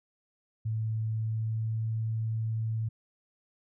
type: tone with pitch glide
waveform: sine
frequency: 110.4 to 111.49 Hz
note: A2 to A2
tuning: +6 to +23 cents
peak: -28 dBFS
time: 0.65-2.89 s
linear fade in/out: 10 ms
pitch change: +17 cents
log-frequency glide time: 1.12-1.9 s
effects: none